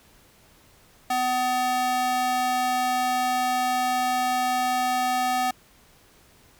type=tone with high-pass filter; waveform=square; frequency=251.4 Hz; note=B3; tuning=31 cents sharp; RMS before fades=-24 dBFS; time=1.1-5.51 s; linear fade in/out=5 ms; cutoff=620 Hz; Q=2.2; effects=pink hiss -56 dBFS RMS until 6.59 s